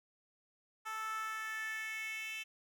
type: tone with high-pass filter sweep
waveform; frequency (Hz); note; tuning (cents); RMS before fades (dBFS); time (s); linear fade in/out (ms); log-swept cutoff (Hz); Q
10% pulse; 438.7; A4; -5; -41; 0.85-2.44; 20; 1100 to 2700; 4.6
effects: none

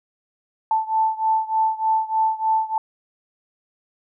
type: beating tone pair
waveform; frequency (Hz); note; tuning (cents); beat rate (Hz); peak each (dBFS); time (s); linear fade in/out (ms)
sine; 880 / 883.3; A5 / A5; 0 / +6; 3.3; -20 / -22; 0.71-2.78; 2
effects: none

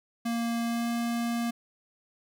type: tone with pitch glide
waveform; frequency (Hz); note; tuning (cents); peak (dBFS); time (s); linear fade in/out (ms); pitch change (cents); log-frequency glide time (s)
square; 232.9 to 234.7; A#3 to A#3; -1 to +12; -28; 0.25-1.51; 10; +13; 0.65-0.89
effects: none

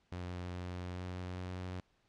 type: tone with pitch steps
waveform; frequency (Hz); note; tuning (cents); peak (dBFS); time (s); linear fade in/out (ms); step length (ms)
sawtooth; 89.3 / 89.97 / 90.65 / 91.33; F2 / F#2 / F#2 / F#2; +39 / -48 / -35 / -22; -36; 0.12-1.8; 0; 420
effects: pink hiss -74 dBFS RMS until 2.08 s + low-pass 5000 Hz 12 dB/octave

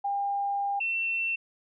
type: tone pair in turn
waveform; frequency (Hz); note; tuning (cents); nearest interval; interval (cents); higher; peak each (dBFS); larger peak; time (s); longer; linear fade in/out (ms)
sine; 802 / 2698; G5 / E7; +39 / +40; octave + major sixth; 2101; second; -26; neither; 0.04-0.8 / 0.8-1.36; first; 10
effects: none

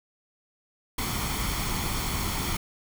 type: noise with comb filter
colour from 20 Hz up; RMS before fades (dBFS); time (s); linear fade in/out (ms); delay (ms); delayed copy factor
pink; -29; 0.98-2.57; 5; 0.91; +0.55
effects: none

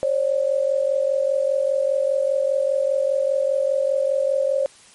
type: tone pair together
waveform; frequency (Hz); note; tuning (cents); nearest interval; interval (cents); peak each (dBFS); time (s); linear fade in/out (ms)
sine; 539 / 584; C#5 / D5; -49 / -10; minor second; 139; -19 / -22; 0.03-4.66; 0
effects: white hiss -49 dBFS RMS until 4.94 s + MP3 48 kbps

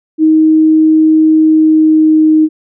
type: tone with pitch glide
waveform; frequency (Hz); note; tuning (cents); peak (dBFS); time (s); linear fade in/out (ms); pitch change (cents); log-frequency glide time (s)
sine; 314.4 to 311.9; D#4 to D#4; +18 to +4; -4; 0.18-2.49; 50; -14; 1.38-2.31
effects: none

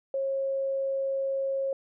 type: tone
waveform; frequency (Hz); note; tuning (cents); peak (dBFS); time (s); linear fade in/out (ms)
sine; 542; C#5; -39; -26; 0.14-1.73; 2
effects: none

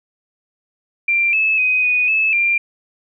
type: tone with pitch steps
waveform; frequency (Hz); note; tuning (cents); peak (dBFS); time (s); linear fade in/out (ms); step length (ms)
sine; 2369 / 2604 / 2509 / 2480 / 2605 / 2383; D7 / E7 / D#7 / D#7 / E7 / D7; +14 / -22 / +14 / -6 / -21 / +25; -13; 1.08-2.58; 5; 250
effects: none

